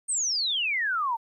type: exponential sweep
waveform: sine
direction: down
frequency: 8870 to 880 Hz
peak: -24 dBFS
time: 0.08-1.17 s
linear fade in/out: 20 ms
effects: 11-bit